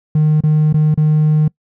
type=tone with dropouts; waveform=triangle; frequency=153.3 Hz; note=D#3; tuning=25 cents flat; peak=-6 dBFS; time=0.15-1.48 s; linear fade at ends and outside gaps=5 ms; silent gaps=0.407-0.436 / 0.728-0.741 / 0.943-0.975 s; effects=noise-tail reverb RT60 0.1 s tail -26 dB re dry + tanh soft clip ceiling -4 dBFS